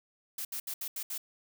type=noise bursts at uneven times; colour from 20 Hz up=blue; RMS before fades=-37 dBFS; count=6; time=0.38-0.45 / 0.52-0.6 / 0.67-0.74 / 0.81-0.88 / 0.96-1.03 / 1.1-1.18 s; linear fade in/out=5 ms; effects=none